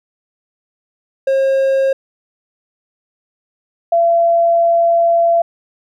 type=tone pair in turn; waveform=triangle / sine; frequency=538 / 677.8 Hz; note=C5 / E5; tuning=+48 / +48 cents; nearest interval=major third; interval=400 cents; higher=second; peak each=-9 dBFS; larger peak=neither; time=1.27-1.93 / 3.92-5.42 s; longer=second; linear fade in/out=5 ms; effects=none